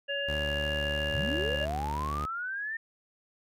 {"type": "harmonic tone", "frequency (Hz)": 561, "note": "C#5", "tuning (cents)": 21, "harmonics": [1, 3, 5], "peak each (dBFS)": [-34, -34, -34], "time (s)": [0.08, 1.66], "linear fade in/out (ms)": 20}
{"type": "tone with vibrato", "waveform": "sawtooth", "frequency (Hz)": 73.8, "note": "D2", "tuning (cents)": 9, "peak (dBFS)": -29, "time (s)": [0.28, 2.26], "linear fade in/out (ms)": 10, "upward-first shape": "square", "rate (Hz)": 3, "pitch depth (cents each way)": 15}
{"type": "linear sweep", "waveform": "sine", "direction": "up", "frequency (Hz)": [57.5, 1828], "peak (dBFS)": -32, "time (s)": [1.11, 2.77], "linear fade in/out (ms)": 5}
{"effects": []}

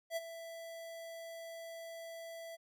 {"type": "tone with ADSR envelope", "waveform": "square", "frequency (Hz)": 663, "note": "E5", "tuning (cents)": 10, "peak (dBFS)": -34, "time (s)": [0.1, 2.57], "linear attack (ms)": 65, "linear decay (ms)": 29, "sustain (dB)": -12, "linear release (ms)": 25, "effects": []}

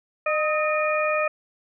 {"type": "harmonic tone with a mistuned harmonic", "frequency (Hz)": 610, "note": "D#5", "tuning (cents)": -34, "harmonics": [1, 2, 3, 4], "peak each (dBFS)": [-23, -26, -32, -27], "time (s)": [0.26, 1.28], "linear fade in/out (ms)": 5, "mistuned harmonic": 2, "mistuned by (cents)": 53, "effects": []}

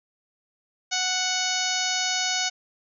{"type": "harmonic tone", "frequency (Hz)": 740, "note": "F#5", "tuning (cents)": 0, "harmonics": [1, 2, 3, 4, 5, 6, 7, 8, 9], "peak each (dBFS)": [-32, -32, -32, -32, -32, -32, -32, -32, -32], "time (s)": [0.91, 2.5], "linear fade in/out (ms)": 20, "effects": []}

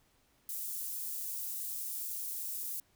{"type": "high-pass noise", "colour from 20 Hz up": "white", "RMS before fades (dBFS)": -39, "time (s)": [0.49, 2.8], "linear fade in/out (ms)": 2, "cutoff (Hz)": 9700, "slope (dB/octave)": 12, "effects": ["pink hiss -70 dBFS RMS until 2.95 s"]}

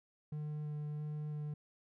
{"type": "tone with vibrato", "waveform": "triangle", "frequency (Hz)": 150, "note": "D3", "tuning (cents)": 37, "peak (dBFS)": -36, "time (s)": [0.32, 1.54], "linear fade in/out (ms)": 5, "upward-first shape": "square", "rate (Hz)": 1.5, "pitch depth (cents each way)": 8, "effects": []}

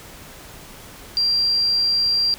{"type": "tone", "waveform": "sine", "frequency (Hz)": 4741, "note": "D8", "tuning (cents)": 16, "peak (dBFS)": -16, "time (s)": [1.17, 2.34], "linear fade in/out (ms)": 0, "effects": ["pink hiss -41 dBFS RMS until 2.38 s"]}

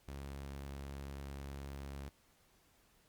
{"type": "tone", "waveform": "sawtooth", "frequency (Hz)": 69.3, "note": "C#2", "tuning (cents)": 0, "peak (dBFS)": -40, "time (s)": [0.08, 2.09], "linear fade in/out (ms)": 0, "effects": ["pink hiss -70 dBFS RMS until 3.08 s", "Opus 48 kbps"]}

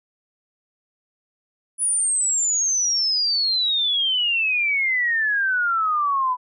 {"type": "exponential sweep", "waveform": "sine", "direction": "down", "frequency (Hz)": [10000, 987.8], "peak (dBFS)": -18, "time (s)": [1.78, 6.37], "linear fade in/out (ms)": 50, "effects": []}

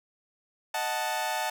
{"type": "chord", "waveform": "sawtooth", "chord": "D# diminished", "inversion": "none", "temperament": "equal", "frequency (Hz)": [622.3, 740, 880], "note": ["D#5", "F#5", "A5"], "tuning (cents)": [0, 0, 0], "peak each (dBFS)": [-32, -29, -27], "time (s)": [0.74, 1.5], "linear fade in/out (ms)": 5, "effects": []}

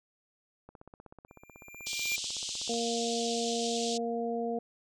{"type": "click train", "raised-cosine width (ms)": 1, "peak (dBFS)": -35, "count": 34, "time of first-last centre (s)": [0.69, 2.74], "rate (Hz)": 16.1}
{"type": "tone with exponential growth", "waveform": "square", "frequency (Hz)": 2382, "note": "D7", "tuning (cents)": 24, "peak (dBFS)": -29, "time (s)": [1.28, 2.16], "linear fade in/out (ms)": 5, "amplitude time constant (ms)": 190}
{"type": "band-pass noise", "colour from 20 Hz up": "pink", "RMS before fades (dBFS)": -37, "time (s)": [1.86, 3.98], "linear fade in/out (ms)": 10, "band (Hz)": [3000, 7900], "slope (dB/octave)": 48}
{"type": "harmonic tone", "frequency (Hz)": 233.1, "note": "A#3", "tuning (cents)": 0, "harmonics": [1, 2, 3], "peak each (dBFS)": [-35, -33, -36], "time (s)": [2.69, 4.59], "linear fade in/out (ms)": 5}
{"effects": []}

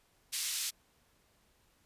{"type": "band-pass noise", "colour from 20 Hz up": "white", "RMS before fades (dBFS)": -36, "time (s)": [0.32, 0.71], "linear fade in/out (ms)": 20, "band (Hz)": [2900, 8800], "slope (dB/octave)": 12, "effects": ["pink hiss -70 dBFS RMS until 1.85 s", "resampled to 32000 Hz"]}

